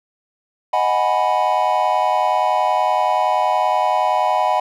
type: chord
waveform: triangle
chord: G# minor seventh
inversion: second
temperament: equal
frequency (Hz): 622.3 / 740 / 830.6 / 987.8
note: D#5 / F#5 / G#5 / B5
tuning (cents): 0 / 0 / 0 / 0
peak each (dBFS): -20 / -17 / -19 / -18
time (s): 0.73-4.6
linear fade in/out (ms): 5
effects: none